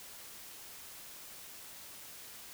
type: silence
effects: white hiss -50 dBFS RMS until 2.53 s